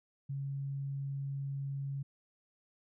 sine tone, 138.4 Hz, C#3, 2 cents flat, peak -35 dBFS, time 0.29-2.03 s, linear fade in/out 10 ms, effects none

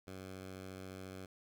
10% pulse tone, 94.3 Hz, F#2, 33 cents sharp, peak -38 dBFS, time 0.07-1.26 s, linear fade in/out 5 ms, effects none

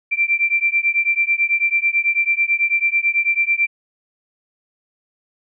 sine beating tone pair, 2349 / 2358.1 Hz, D7 / D7, 0 / +6 cents, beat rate 9.1 Hz, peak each -18 dBFS, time 0.11-3.67 s, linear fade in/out 20 ms, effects none

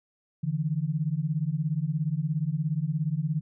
sine beating tone pair, 145.8 / 162.8 Hz, D3 / E3, -12 / -21 cents, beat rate 17 Hz, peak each -28 dBFS, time 0.43-3.41 s, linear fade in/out 10 ms, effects none

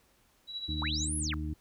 sine tone with tremolo, 3910 Hz, B7, 18 cents flat, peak -33 dBFS, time 0.47-1.09 s, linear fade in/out 50 ms, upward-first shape triangle, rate 13 Hz, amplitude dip 70%
harmonic tone, 76.7 Hz, D#2, 24 cents flat, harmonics 1 / 2 / 3 / 4, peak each -34 / -41 / -45 / -39 dBFS, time 0.68-1.54 s, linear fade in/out 10 ms
sine linear two-way sweep, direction up then down, 791 to 10960 to 1078 Hz, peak -33 dBFS, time 0.82-1.34 s, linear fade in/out 0 ms, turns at 1.17 s
effects pink hiss -67 dBFS RMS until 1.6 s

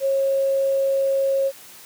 triangle tone with tanh clipping, 544 Hz, C#5, 33 cents flat, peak -17 dBFS, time 0-1.52 s, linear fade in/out 50 ms, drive 3 dB, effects white hiss -44 dBFS RMS until 1.85 s + high-pass 100 Hz 12 dB/octave

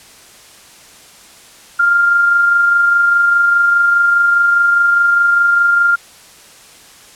sine tone with amplitude modulation, 1398 Hz, F6, 1 cent sharp, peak -7 dBFS, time 1.79-5.96 s, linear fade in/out 10 ms, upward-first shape sine, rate 24.9 Hz, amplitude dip 30%, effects white hiss -41 dBFS RMS until 7.15 s + low-pass 10000 Hz 12 dB/octave

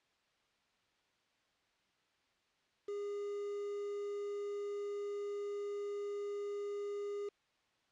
triangle tone with quantisation, 408 Hz, G#4, 31 cents flat, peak -36 dBFS, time 2.88-7.29 s, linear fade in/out 5 ms, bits 9, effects white hiss -75 dBFS RMS until 7.91 s + low-pass 4000 Hz 12 dB/octave

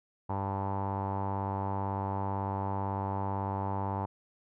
sawtooth tone with low-pass filter, 98 Hz, G2, in tune, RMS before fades -33 dBFS, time 0.29-4.06 s, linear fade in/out 10 ms, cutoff 910 Hz, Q 6.9, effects none

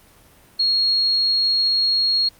sine tone, 4294 Hz, C8, 44 cents sharp, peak -15 dBFS, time 0.59-2.29 s, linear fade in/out 10 ms, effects pink hiss -51 dBFS RMS until 2.39 s + Opus 32 kbps

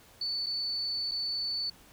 sine tone with dropouts, 4484 Hz, C#8, 19 cents sharp, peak -30 dBFS, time 0.21-1.7 s, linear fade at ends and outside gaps 5 ms, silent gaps 0.462-0.466 / 1.113-1.117 s, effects pink hiss -57 dBFS RMS until 1.92 s

